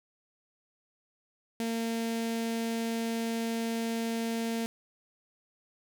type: tone with notch filter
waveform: sawtooth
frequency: 228.6 Hz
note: A#3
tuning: 34 cents flat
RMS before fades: -32 dBFS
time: 1.6-4.66 s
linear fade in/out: 0 ms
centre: 1200 Hz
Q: 1.6
effects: none